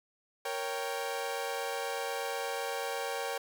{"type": "chord", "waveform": "sawtooth", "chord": "G diminished", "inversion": "first", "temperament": "equal", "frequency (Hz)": [466.2, 554.4, 784], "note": ["Bb4", "Db5", "G5"], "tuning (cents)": [0, 0, 0], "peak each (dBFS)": -34, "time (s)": [0.45, 3.38], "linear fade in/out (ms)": 5, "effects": []}